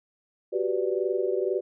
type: chord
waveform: sine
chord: G major seventh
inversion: third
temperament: equal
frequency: 370 / 392 / 493.9 / 587.3 Hz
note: F#4 / G4 / B4 / D5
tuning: 0 / 0 / 0 / 0 cents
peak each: -28 / -28 / -30 / -33 dBFS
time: 0.52-1.61 s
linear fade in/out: 20 ms
effects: none